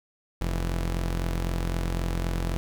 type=tone pair together; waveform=sawtooth; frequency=43.89 / 165.6 Hz; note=F1 / E3; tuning=+9 / +8 cents; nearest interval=octave + major seventh; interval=2299 cents; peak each=-22 / -32 dBFS; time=0.41-2.57 s; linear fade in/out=0 ms; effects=none